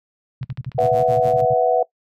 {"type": "tone bursts", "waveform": "sine", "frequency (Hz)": 129.4, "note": "C3", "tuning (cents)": -19, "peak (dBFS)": -23, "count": 14, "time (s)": [0.41, 1.537], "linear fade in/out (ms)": 5, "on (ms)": 35, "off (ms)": 49}
{"type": "click train", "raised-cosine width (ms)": 0.3, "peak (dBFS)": -24, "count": 7, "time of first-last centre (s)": [0.43, 0.862], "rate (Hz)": 13.9}
{"type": "chord", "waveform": "sine", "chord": "B suspended fourth", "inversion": "none", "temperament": "equal", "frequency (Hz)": [493.9, 659.3, 740], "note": ["B4", "E5", "F#5"], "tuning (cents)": [0, 0, 0], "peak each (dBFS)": -18, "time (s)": [0.78, 1.83], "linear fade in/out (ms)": 5}
{"type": "tone with tremolo", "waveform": "sawtooth", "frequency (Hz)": 115.3, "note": "A#2", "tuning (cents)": -19, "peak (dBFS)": -24, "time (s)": [0.8, 1.41], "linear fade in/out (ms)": 0, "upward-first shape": "sine", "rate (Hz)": 6.8, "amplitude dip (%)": 95}
{"effects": ["noise-tail reverb RT60 0.1 s tail -21 dB re dry"]}